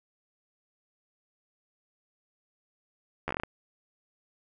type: slowing click train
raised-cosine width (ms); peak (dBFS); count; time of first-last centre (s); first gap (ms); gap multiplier
0.5; -16; 8; 3.28-3.435; 12; 1.2
effects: none